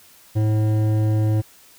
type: tone with hard clipping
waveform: sine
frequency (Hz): 107.8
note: A2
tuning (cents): -35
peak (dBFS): -18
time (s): 0.35-1.42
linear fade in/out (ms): 20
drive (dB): 11
effects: white hiss -50 dBFS RMS until 1.78 s